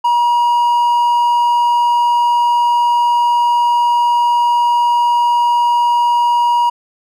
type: tone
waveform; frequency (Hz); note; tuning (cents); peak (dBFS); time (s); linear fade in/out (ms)
triangle; 956; A#5; +43; -8; 0.04-6.7; 10
effects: none